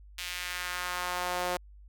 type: tone with high-pass filter sweep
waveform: sawtooth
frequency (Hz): 179.1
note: F3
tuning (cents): +44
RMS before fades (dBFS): -34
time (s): 0.18-1.57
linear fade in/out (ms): 5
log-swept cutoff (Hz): 2700 to 550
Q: 1.4
effects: added 50 Hz sine -49 dBFS peak until 1.88 s